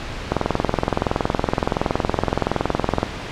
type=click train; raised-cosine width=1 ms; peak=-3 dBFS; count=59; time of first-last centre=0.32-3.03 s; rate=21.4 Hz; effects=pink hiss -30 dBFS RMS until 3.31 s + low-pass 4000 Hz 12 dB/octave